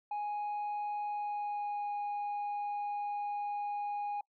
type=tone with pitch glide; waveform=sine; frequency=830 to 822.4 Hz; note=G#5 to G#5; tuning=-1 to -17 cents; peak=-31 dBFS; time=0.11-4.21 s; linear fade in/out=5 ms; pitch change=-16 cents; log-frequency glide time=1.06-1.93 s; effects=noise-tail reverb RT60 0.1 s tail -25 dB re dry + tanh soft clip ceiling -33 dBFS